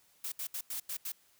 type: noise bursts at uneven times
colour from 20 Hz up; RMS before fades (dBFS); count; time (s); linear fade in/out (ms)
blue; -38; 6; 0.24-0.32 / 0.39-0.47 / 0.54-0.61 / 0.7-0.8 / 0.89-0.97 / 1.05-1.12; 5
effects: white hiss -67 dBFS RMS until 1.39 s